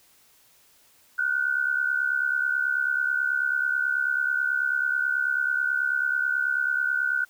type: tone pair together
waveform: sine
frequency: 1446 / 1515.2 Hz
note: F#6 / F#6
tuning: -40 / +41 cents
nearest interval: minor second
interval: 81 cents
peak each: -25 dBFS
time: 1.18-7.25 s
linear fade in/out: 10 ms
effects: white hiss -59 dBFS RMS until 7.29 s